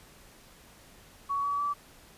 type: tone with pitch steps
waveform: sine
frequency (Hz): 1123 / 1139.3 / 1155.9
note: C#6 / C#6 / D6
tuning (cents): +22 / +47 / -28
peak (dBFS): -27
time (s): 1.29-1.74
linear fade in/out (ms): 20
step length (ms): 150
effects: pink hiss -55 dBFS RMS until 2.17 s + resampled to 32000 Hz